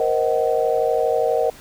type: chord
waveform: sine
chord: C half-diminished seventh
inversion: third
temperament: just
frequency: 470.9 / 523.3 / 627.9 / 753.5 Hz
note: Bb4 / C5 / Eb5 / Gb5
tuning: +18 / 0 / +16 / +31 cents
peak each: -20 / -23 / -22 / -24 dBFS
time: 0-1.5 s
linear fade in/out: 2 ms
effects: pink hiss -44 dBFS RMS until 1.6 s